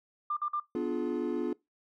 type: tone bursts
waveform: sine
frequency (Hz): 1193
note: D6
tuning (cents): +27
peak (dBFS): -28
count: 3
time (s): 0.3-0.6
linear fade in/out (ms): 5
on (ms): 68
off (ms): 48
type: chord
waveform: triangle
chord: B diminished seventh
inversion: none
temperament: equal with one note detuned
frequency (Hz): 246.9 / 293.7 / 349.2 / 425.3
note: B3 / D4 / F4 / Ab4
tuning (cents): 0 / 0 / 0 / +41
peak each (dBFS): -33 / -33 / -31 / -34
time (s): 0.75-1.53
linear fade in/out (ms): 2
effects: noise-tail reverb RT60 0.2 s tail -23 dB re dry + tanh soft clip ceiling -19 dBFS